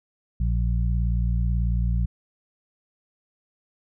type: harmonic tone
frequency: 58.27 Hz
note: A#1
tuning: in tune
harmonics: 1 / 2 / 3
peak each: -21 / -27 / -31 dBFS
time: 0.4-2.06 s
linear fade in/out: 5 ms
effects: none